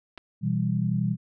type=clicks; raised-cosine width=0.3 ms; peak=-26 dBFS; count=2; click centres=0.176 / 0.179 s
type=chord; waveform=sine; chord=E minor; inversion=second; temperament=equal; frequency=123.47 / 164.81 / 196 Hz; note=B2 / E3 / G3; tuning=0 / 0 / 0 cents; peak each=-27 dBFS; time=0.41-1.17 s; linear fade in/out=50 ms
effects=none